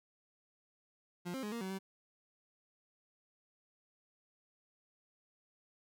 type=tone with pitch steps; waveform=30% pulse; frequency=176.2 / 264.8 / 209.2 / 233.8 / 189 / 192 Hz; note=F3 / C4 / G#3 / A#3 / F#3 / G3; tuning=+16 / +21 / +13 / +5 / +37 / -36 cents; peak=-36 dBFS; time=1.25-1.79 s; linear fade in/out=20 ms; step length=90 ms; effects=none